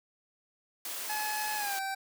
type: high-pass noise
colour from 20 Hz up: white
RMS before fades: -38 dBFS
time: 0.85-1.79 s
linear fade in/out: 2 ms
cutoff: 350 Hz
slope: 12 dB/octave
type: tone with pitch glide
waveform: 25% pulse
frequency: 852 to 776.8 Hz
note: G#5 to G5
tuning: +44 to -16 cents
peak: -29 dBFS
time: 1.09-1.95 s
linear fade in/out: 10 ms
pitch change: -160 cents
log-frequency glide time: 1.56-1.77 s
effects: none